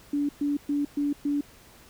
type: tone bursts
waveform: sine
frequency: 288.3 Hz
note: D4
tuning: 32 cents flat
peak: -23 dBFS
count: 5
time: 0.13-1.41 s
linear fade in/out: 5 ms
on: 160 ms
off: 120 ms
effects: pink hiss -53 dBFS RMS until 1.89 s